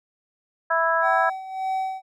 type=harmonic tone; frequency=329.6 Hz; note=E4; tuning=in tune; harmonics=2 / 3 / 4 / 5; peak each=-24 / -24 / -24 / -24 dBFS; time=0.7-1.3 s; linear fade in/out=10 ms
type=tone with tremolo; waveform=triangle; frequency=761 Hz; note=F#5; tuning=48 cents sharp; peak=-20 dBFS; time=1.01-2.02 s; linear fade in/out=50 ms; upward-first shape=sine; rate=1.7 Hz; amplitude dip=75%
effects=none